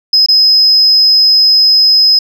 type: tone with dropouts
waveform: sine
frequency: 5080 Hz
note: D#8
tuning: 35 cents sharp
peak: -3 dBFS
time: 0.13-2.19 s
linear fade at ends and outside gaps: 5 ms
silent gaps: 0.262-0.285 s
effects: tanh soft clip ceiling 0 dBFS